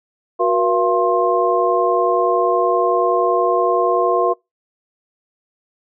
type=tone cluster; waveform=sine; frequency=367.6 / 478.2 / 682 / 1059 Hz; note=F#4 / A#4 / F5 / C6; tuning=-11 / +44 / -41 / +21 cents; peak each=-19 dBFS; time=0.39-4.34 s; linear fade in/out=20 ms; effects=noise-tail reverb RT60 0.2 s tail -25 dB re dry